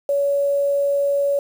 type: tone with quantisation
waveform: sine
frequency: 564 Hz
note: C#5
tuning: 30 cents sharp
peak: -16 dBFS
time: 0.09-1.39 s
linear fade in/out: 2 ms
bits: 7
effects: none